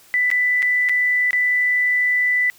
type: tone with dropouts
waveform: sine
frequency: 1987 Hz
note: B6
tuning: 10 cents sharp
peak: -15 dBFS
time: 0.14-2.5 s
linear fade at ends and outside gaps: 0 ms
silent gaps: 0.303-0.314 / 0.622-0.627 / 0.888-0.894 / 1.308-1.331 s
effects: white hiss -50 dBFS RMS until 2.58 s